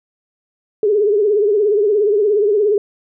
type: tone with vibrato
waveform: sine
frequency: 415.3 Hz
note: G#4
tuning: in tune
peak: -11 dBFS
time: 0.83-2.78 s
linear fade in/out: 2 ms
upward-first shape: triangle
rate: 17 Hz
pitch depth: 110 cents each way
effects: none